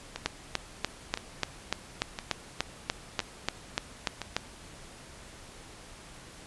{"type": "two click trains", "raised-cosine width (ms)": 0.2, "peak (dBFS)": [-17, -9], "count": [5, 15], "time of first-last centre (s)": [[0.16, 4.217], [0.26, 4.366]], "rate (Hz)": [0.986, 3.41], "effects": ["pink hiss -49 dBFS RMS until 6.46 s", "resampled to 24000 Hz"]}